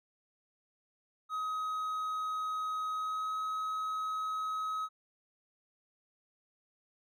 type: tone with pitch glide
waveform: triangle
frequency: 1265 to 1274.5 Hz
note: D#6 to D#6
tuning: +28 to +41 cents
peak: -31 dBFS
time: 1.29-4.89 s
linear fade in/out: 50 ms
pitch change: +13 cents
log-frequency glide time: 2.93-3.36 s
effects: none